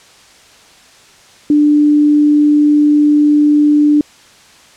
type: tone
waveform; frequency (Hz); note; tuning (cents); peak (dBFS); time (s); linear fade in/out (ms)
sine; 296.1; D4; +14; -6; 1.5-4.01; 2
effects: white hiss -43 dBFS RMS until 4.76 s + low-pass 7000 Hz 12 dB/octave